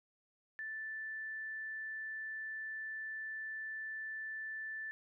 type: tone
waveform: sine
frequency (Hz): 1760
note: A6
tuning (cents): 0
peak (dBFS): -40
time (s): 0.59-4.91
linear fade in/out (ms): 0
effects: none